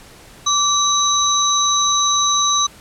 sine tone cluster, 1166 / 3904 / 6110 Hz, D6 / B7 / G8, -13 / -21 / -45 cents, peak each -18 dBFS, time 0.46-2.67 s, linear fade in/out 10 ms, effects pink hiss -43 dBFS RMS until 2.8 s + low-pass 12000 Hz 12 dB/octave

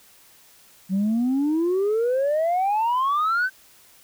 sine exponential sweep, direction up, 184.6 to 1560 Hz, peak -17 dBFS, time 0.89-3.5 s, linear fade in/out 50 ms, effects tanh soft clip ceiling -17 dBFS + white hiss -53 dBFS RMS until 4.03 s

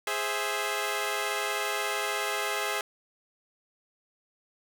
10% pulse chord, Ab augmented, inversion none, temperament equal, 415.3 / 523.3 / 659.3 Hz, Ab4 / C5 / E5, 0 / 0 / 0 cents, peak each -23 / -26 / -25 dBFS, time 0.07-2.81 s, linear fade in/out 2 ms, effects none

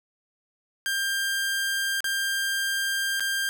sawtooth tone with dropouts, 1593 Hz, G6, 27 cents sharp, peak -21 dBFS, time 0.86-3.49 s, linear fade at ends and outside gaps 0 ms, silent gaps 2.005-2.043 / 3.197-3.205 s, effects none

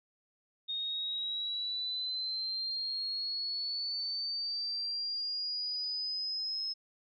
sine linear sweep, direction up, 3698 to 5180 Hz, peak -33 dBFS, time 0.68-6.74 s, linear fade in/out 20 ms, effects none

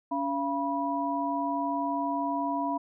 sine tone cluster, 282.8 / 683 / 976 Hz, C#4 / F5 / B5, +35 / -39 / -21 cents, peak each -31 / -33 / -30 dBFS, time 0.11-2.78 s, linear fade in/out 10 ms, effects none

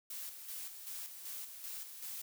blue noise with tremolo, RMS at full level -44 dBFS, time 0.1-2.22 s, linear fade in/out 5 ms, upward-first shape square, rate 2.6 Hz, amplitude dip 50%, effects none

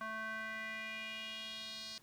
square tone with band-pass filter sweep, 220 Hz, A3, in tune, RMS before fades -44 dBFS, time 0.01-1.98 s, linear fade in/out 0 ms, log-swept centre 1300 to 4600 Hz, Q 3.6, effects pink hiss -66 dBFS RMS until 2.02 s + high-pass 60 Hz 12 dB/octave

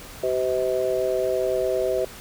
harmonic tone, 127.9 Hz, C3, 39 cents flat, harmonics 3 / 4 / 5, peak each -25 / -25 / -25 dBFS, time 0.23-2.05 s, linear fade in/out 5 ms, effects pink hiss -41 dBFS RMS until 2.2 s

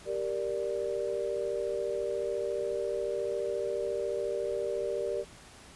sine chord, G minor, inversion none, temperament equal, 392 / 466.2 / 587.3 Hz, G4 / Bb4 / D5, 0 / 0 / 0 cents, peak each -34 dBFS, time 0.05-5.25 s, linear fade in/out 50 ms, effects pink hiss -52 dBFS RMS until 5.75 s + resampled to 24000 Hz

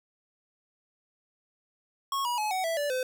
square tone with pitch steps, 1097 / 966.1 / 850.8 / 749.3 / 659.9 / 581.1 / 511.8 Hz, C#6 / B5 / G#5 / F#5 / E5 / D5 / C5, -18 / -38 / +42 / +22 / +2 / -18 / -38 cents, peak -28 dBFS, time 2.12-3.03 s, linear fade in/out 2 ms, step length 130 ms, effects none

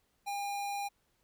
square tone, 807 Hz, G#5, 50 cents flat, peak -35 dBFS, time 0.26-0.89 s, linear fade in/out 20 ms, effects pink hiss -75 dBFS RMS until 1.23 s

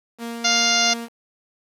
sawtooth tone with tremolo, 233.1 Hz, A#3, in tune, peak -24 dBFS, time 0.18-1.09 s, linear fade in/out 50 ms, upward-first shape sine, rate 3 Hz, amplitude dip 25%
harmonic tone, 701 Hz, F5, 6 cents sharp, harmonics 1 / 2 / 3 / 4 / 5 / 6 / 7 / 8 / 9, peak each -25 / -25 / -25 / -25 / -25 / -25 / -25 / -25 / -25 dBFS, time 0.44-0.94 s, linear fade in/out 10 ms
effects resampled to 32000 Hz + 8-bit

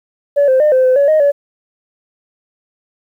sine tone with pitch steps, 571 / 521 / 604 / 517 / 512 / 565 / 622 / 570 Hz, D5 / C5 / D5 / C5 / C5 / C#5 / D#5 / C#5, -49 / -7 / +48 / -21 / -38 / +33 / -1 / +48 cents, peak -6 dBFS, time 0.36-1.32 s, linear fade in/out 20 ms, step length 120 ms, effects tanh soft clip ceiling -5 dBFS + 8-bit

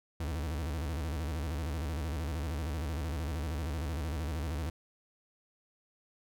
40% pulse tone with vibrato, 76.4 Hz, D#2, 31 cents flat, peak -32 dBFS, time 0.2-4.7 s, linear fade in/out 5 ms, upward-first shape square, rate 13 Hz, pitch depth 140 cents each way, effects none

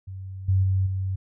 sine tone with level steps, 95.1 Hz, F#2, 48 cents sharp, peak -33 / -17 / -19 / -24 dBFS, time 0.07-1.16 s, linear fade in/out 10 ms, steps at 0.48 / 0.63 / 0.86 s, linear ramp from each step 10 ms, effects none

